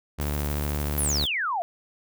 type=tone; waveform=sawtooth; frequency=73.2 Hz; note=D2; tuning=5 cents flat; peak=-22 dBFS; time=0.18-1.26 s; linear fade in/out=20 ms
type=noise with tremolo; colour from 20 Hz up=violet; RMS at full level=-35 dBFS; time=0.21-1.27 s; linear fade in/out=2 ms; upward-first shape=triangle; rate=17 Hz; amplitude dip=55%
type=exponential sweep; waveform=sine; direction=down; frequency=11990 to 654 Hz; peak=-24 dBFS; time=0.98-1.62 s; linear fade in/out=0 ms
effects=none